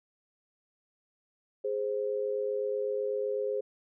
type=tone pair together; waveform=sine; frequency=415.3 / 523.3 Hz; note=G#4 / C5; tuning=0 / 0 cents; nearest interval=major third; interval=400 cents; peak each=-31 / -32 dBFS; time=1.64-3.61 s; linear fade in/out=10 ms; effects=none